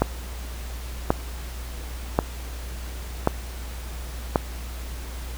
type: click train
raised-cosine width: 1 ms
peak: -3 dBFS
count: 5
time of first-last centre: 0.02-4.358 s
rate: 0.922 Hz
effects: added 60 Hz sine -32 dBFS peak until 5.37 s + pink hiss -41 dBFS RMS until 5.37 s